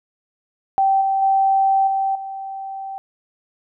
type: tone with level steps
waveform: sine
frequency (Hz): 777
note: G5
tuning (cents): -16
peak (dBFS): -13 / -16 / -13 / -17 / -27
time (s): 0.78-2.98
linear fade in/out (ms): 0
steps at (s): 1.01 / 1.22 / 1.87 / 2.15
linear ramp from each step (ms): 5
effects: none

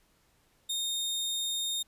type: tone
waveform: sawtooth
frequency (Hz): 3681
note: A#7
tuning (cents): -23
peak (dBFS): -27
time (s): 0.69-1.83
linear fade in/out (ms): 10
effects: pink hiss -68 dBFS RMS until 1.87 s + resampled to 32000 Hz

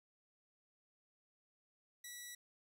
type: tone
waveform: 10% pulse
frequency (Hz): 1950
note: B6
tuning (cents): -23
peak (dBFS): -39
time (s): 2.04-2.35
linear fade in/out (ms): 5
effects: none

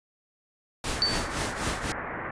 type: noise with tremolo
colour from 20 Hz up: pink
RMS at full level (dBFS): -28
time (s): 0.84-1.92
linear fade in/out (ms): 2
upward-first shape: triangle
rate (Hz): 3.9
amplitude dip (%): 85
type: low-pass noise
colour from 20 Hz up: white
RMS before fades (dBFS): -35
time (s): 0.96-2.31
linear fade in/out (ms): 5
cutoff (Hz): 2000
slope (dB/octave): 48
type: tone with exponential decay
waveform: sine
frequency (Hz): 4538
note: C#8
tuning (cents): +40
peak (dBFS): -18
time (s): 1.02-1.34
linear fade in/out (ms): 0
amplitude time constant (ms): 69
effects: resampled to 22050 Hz

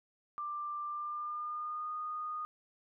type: tone with pitch glide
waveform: sine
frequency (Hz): 1184 to 1231.4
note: D6 to D#6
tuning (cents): +14 to -18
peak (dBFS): -36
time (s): 0.38-2.45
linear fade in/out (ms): 0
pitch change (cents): +68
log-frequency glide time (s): 0.85-1.93
effects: none

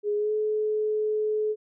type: tone with pitch glide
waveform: sine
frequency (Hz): 415.3 to 428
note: G#4 to A4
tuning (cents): 0 to -48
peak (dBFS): -23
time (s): 0.03-1.56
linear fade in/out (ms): 50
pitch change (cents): +52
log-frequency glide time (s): 0.16-0.32
effects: none

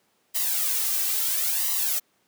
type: noise with flanger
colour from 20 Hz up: blue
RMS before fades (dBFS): -25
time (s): 0.34-2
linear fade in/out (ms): 20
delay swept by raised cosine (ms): 1 to 2.6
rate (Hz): 0.74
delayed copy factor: +0.85
effects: pink hiss -67 dBFS RMS until 2.27 s + high-pass 200 Hz 12 dB/octave

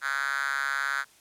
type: tone with high-pass filter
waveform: 5% pulse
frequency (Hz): 138.59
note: C#3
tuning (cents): 0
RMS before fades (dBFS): -29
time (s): 0.01-1.05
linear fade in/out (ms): 50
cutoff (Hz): 1500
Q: 5.4
effects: white hiss -58 dBFS RMS until 1.2 s + low-pass 11000 Hz 12 dB/octave

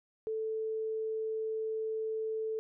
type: tone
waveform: sine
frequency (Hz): 440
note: A4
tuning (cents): 0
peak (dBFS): -32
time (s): 0.27-2.59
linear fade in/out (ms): 0
effects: none

